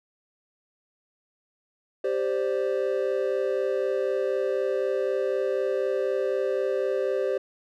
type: chord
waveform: triangle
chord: G suspended fourth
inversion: none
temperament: equal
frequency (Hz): 392 / 523.3 / 587.3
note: G4 / C5 / D5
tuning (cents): 0 / 0 / 0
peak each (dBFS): -25 / -25 / -29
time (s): 2.04-7.38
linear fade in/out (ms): 5
effects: none